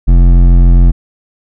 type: tone with hard clipping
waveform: triangle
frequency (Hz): 43.65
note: F1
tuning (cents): 0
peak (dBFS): -4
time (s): 0.07-0.92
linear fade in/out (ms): 20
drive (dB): 15
effects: none